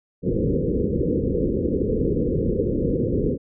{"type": "low-pass noise", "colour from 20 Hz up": "white", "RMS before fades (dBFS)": -22, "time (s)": [0.22, 3.38], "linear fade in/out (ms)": 50, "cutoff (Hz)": 510, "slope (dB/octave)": 96, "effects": []}